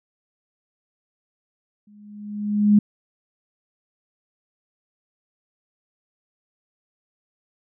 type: tone with exponential growth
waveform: sine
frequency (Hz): 207.7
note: G#3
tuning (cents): 0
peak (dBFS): -9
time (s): 1.87-2.79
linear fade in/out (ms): 5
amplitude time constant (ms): 200
effects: none